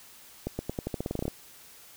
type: accelerating click train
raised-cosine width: 2 ms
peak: -17 dBFS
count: 14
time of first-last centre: 0.47-1.28 s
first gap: 120 ms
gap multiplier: 0.88
effects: white hiss -52 dBFS RMS until 1.96 s